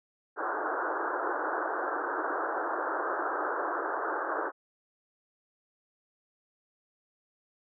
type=band-pass noise; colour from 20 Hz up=white; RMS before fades=-32 dBFS; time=0.36-4.52 s; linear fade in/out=50 ms; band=300 to 1600 Hz; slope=96 dB/octave; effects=none